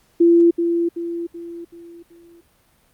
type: tone with echo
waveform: sine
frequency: 340 Hz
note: F4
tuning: 46 cents flat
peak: -9 dBFS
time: 0.2-0.51 s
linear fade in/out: 10 ms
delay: 380 ms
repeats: 5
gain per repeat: -7 dB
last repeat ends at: 2.41 s
effects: pink hiss -59 dBFS RMS until 2.93 s + Opus 48 kbps